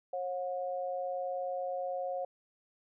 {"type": "tone pair together", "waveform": "sine", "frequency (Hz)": [541.9, 723], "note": ["C#5", "F#5"], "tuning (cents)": [-39, -40], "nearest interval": "perfect fourth", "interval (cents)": 499, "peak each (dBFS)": [-35, -37], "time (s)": [0.13, 2.25], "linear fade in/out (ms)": 5, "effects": []}